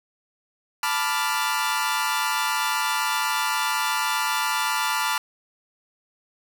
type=chord; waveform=sawtooth; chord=B half-diminished seventh; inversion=third; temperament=equal; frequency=880 / 987.8 / 1174.7 / 1396.9 Hz; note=A5 / B5 / D6 / F6; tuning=0 / 0 / 0 / 0 cents; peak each=-24 / -24 / -25 / -24 dBFS; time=0.83-5.18 s; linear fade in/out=2 ms; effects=none